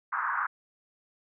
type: band-pass noise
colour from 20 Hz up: pink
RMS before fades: -30 dBFS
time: 0.12-0.47 s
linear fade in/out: 10 ms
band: 1000 to 1600 Hz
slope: 48 dB/octave
effects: none